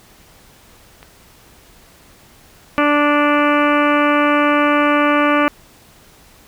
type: click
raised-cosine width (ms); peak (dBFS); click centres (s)
0.3; -22; 1.029
type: harmonic tone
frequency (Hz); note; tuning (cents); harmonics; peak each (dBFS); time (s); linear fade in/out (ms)
293; D4; -4; 1 / 2 / 3 / 4 / 5 / 6 / 7 / 8 / 9 / 10; -16 / -18 / -24 / -17 / -22 / -26 / -28 / -24 / -29 / -32; 2.78-5.48; 0
effects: pink hiss -47 dBFS RMS until 6.47 s